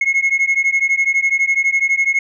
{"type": "beating tone pair", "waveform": "sine", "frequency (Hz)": [2166, 2178], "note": ["C#7", "C#7"], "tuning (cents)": [-41, -31], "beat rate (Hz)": 12, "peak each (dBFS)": -14, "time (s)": [0.01, 2.19], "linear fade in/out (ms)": 5, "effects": ["tanh soft clip ceiling -10 dBFS"]}